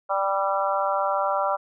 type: harmonic tone with a mistuned harmonic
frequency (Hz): 196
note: G3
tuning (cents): 0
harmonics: 3 / 4 / 5 / 6 / 7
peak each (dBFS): -26 / -27 / -28 / -29 / -29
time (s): 0.09-1.57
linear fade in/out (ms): 20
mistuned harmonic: 7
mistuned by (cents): -18
effects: none